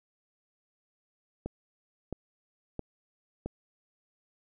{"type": "click train", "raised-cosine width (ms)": 2, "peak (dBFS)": -21, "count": 4, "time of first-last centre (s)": [1.46, 3.46], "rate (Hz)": 1.5, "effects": []}